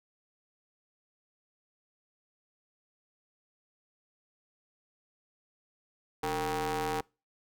sawtooth ring-modulated tone, 164.6 Hz, E3, 2 cents flat, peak -23 dBFS, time 6.23-7.01 s, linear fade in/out 5 ms, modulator 621 Hz, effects noise-tail reverb RT60 0.3 s tail -25 dB re dry

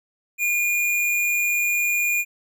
square tone, 2426 Hz, D#7, 44 cents flat, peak -20 dBFS, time 0.38-2.25 s, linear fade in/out 50 ms, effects none

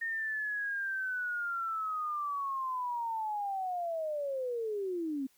sine linear sweep, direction down, 1841 to 259 Hz, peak -32 dBFS, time 0.01-5.27 s, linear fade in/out 10 ms, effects white hiss -68 dBFS RMS until 5.37 s

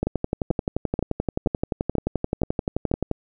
two click trains, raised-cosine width 2 ms, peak -9 / -9 dBFS, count 36 / 7, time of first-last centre 0.07-3.113 / 0.03-2.915 s, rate 11.5 / 2.08 Hz, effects none

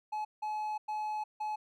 triangle tone bursts at uneven times, 853 Hz, G#5, 46 cents sharp, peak -31 dBFS, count 4, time 0.12-0.25 / 0.42-0.78 / 0.88-1.24 / 1.4-1.56 s, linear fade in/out 10 ms, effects none

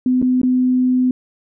sine tone with dropouts, 253.4 Hz, B3, 45 cents sharp, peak -12 dBFS, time 0.06-1.11 s, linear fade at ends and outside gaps 2 ms, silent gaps 0.217-0.225 / 0.416-0.432 s, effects none

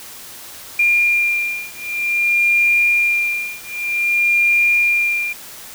sine beating tone pair, 2400 / 2400.53 Hz, D7 / D7, +37 / +37 cents, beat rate 0.53 Hz, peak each -17 dBFS, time 0.79-5.33 s, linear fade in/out 5 ms, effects white hiss -36 dBFS RMS until 5.74 s

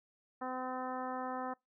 harmonic tone, 255.9 Hz, C4, 38 cents flat, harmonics 1 / 2 / 3 / 4 / 5 / 6 / 7, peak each -43 / -44 / -41 / -44 / -45 / -54 / -52 dBFS, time 0.41-1.54 s, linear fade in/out 10 ms, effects noise-tail reverb RT60 0.2 s tail -26 dB re dry

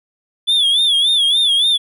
triangle tone with vibrato, 3436 Hz, A7, 42 cents flat, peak -10 dBFS, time 0.47-1.78 s, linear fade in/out 20 ms, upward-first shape sine, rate 3.5 Hz, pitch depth 110 cents each way, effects none

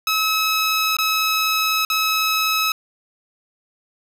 15% pulse tone with dropouts, 1288 Hz, E6, 41 cents flat, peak -11 dBFS, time 0.07-2.72 s, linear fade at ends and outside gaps 2 ms, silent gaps 0.968-0.986 / 1.85-1.9 s, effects none

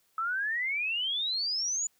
sine exponential sweep, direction up, 1286 to 7040 Hz, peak -28 dBFS, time 0.18-1.87 s, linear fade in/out 2 ms, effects white hiss -70 dBFS RMS until 1.99 s

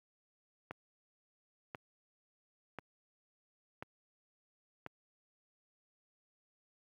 click train, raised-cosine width 0.5 ms, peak -27 dBFS, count 5, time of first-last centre 0.71-4.864 s, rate 0.963 Hz, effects high-pass 80 Hz 12 dB/octave + 11-bit

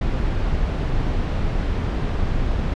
brown noise, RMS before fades -21 dBFS, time 0.01-2.74 s, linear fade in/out 5 ms, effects low-pass 4000 Hz 12 dB/octave

